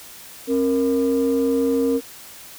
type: tone pair together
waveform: sine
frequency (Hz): 268.4 / 466.2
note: C4 / A#4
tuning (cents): +44 / 0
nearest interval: minor seventh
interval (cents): 956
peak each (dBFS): -18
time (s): 0.47-2.01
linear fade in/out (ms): 50
effects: tanh soft clip ceiling -12 dBFS + white hiss -41 dBFS RMS until 2.58 s